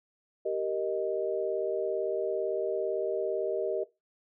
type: chord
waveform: sine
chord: Eb major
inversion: first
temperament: just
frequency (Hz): 388.9 / 466.7 / 622.3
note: G4 / Bb4 / Eb5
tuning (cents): -14 / +2 / 0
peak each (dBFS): -32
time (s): 0.45-3.84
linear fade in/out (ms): 10
effects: noise-tail reverb RT60 0.2 s tail -17 dB re dry